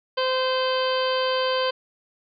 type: harmonic tone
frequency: 517 Hz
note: C5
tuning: 21 cents flat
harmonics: 1 / 2 / 3 / 4 / 5 / 6 / 7 / 8 / 9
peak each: -23 / -27 / -32 / -40 / -36 / -30 / -42 / -39 / -34 dBFS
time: 0.17-1.71 s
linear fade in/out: 10 ms
effects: none